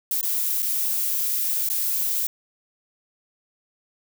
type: noise with dropouts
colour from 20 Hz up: violet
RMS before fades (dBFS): -24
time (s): 0.11-2.27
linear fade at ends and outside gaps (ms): 2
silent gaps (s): 0.212-0.229 / 0.622-0.627 / 1.689-1.699
effects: none